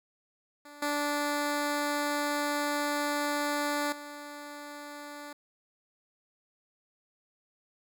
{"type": "tone with level steps", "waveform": "10% pulse", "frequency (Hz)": 291.8, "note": "D4", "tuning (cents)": -11, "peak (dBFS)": [-39, -20, -33], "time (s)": [0.65, 5.33], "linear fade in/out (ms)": 5, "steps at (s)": [0.82, 3.92], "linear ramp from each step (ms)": 5, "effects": []}